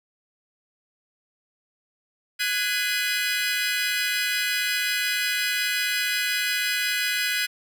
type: chord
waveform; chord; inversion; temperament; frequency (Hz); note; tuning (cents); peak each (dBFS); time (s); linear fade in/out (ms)
25% pulse; G# minor seventh; third; equal with one note detuned; 1480 / 1661.2 / 2026 / 2489; F#6 / G#6 / B6 / D#7; 0 / 0 / +44 / 0; -25; 2.39-7.47; 20
effects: none